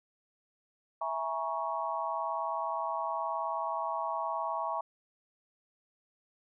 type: chord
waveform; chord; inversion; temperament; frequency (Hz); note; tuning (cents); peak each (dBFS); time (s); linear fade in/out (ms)
sine; A# half-diminished seventh; second; equal with one note detuned; 659.3 / 830.6 / 949.7 / 1108.7; E5 / G#5 / A#5 / C#6; 0 / 0 / +32 / 0; -37 / -38 / -36 / -36; 1.01-4.81; 5
effects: none